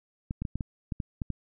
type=clicks; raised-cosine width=5 ms; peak=-19 dBFS; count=9; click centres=0.309 / 0.42 / 0.452 / 0.556 / 0.608 / 0.922 / 1.002 / 1.218 / 1.303 s; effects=none